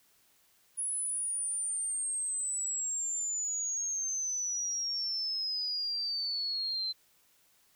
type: exponential sweep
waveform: sine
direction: down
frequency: 10380 to 4078 Hz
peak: -31 dBFS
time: 0.77-6.93 s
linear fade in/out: 20 ms
effects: white hiss -67 dBFS RMS until 7.75 s